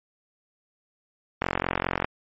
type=click train; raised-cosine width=0.5 ms; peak=-8 dBFS; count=29; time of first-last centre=1.42-2.045 s; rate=44.8 Hz; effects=MP3 32 kbps